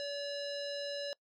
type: tone with low-pass filter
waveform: square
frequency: 571 Hz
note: D5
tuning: 49 cents flat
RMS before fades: -39 dBFS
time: 0-1.13 s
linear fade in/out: 0 ms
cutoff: 4700 Hz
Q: 6
effects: noise-tail reverb RT60 0.1 s tail -24 dB re dry